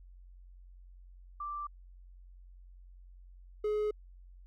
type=tone pair in turn; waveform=sine / triangle; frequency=1174.7 / 422.3 Hz; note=D6 / G#4; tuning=0 / +29 cents; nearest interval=octave + tritone; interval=1771 cents; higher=first; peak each=-36 / -27 dBFS; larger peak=second; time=1.4-1.67 / 3.64-3.91 s; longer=neither; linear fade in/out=5 ms; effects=added 45 Hz sine -51 dBFS peak until 4.46 s